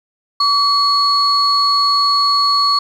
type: tone pair together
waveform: sine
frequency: 1139 / 4360 Hz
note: C#6 / C#8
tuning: +47 / -29 cents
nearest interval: octave + major seventh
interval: 2324 cents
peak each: -13 dBFS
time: 0.4-2.79 s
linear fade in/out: 5 ms
effects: tanh soft clip ceiling -4 dBFS + 8-bit